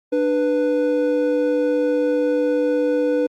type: tone pair together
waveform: triangle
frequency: 297.3 / 493.9 Hz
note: D4 / B4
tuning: +21 / 0 cents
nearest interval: major sixth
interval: 879 cents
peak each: -19 / -16 dBFS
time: 0.12-3.27 s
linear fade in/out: 10 ms
effects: Opus 48 kbps